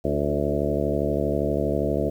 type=harmonic tone with a mistuned harmonic; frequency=72.5 Hz; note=D2; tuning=22 cents flat; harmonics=1 / 2 / 3 / 4 / 5 / 6 / 7 / 8 / 9; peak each=-30 / -30 / -30 / -30 / -30 / -30 / -30 / -30 / -30 dBFS; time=0.04-2.1 s; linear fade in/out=10 ms; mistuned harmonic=5; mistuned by=-25 cents; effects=9-bit